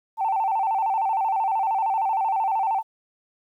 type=tone with vibrato; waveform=sine; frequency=830.6 Hz; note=G#5; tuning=in tune; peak=-19 dBFS; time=0.17-2.83 s; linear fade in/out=50 ms; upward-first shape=square; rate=13 Hz; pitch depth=120 cents each way; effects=tanh soft clip ceiling -16 dBFS + 10-bit